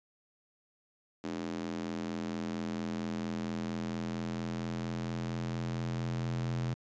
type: tone with high-pass filter sweep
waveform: square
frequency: 42.18 Hz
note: E1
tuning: 41 cents sharp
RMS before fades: -36 dBFS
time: 1.24-6.74 s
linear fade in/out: 0 ms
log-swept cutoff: 260 to 130 Hz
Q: 2.6
effects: resampled to 16000 Hz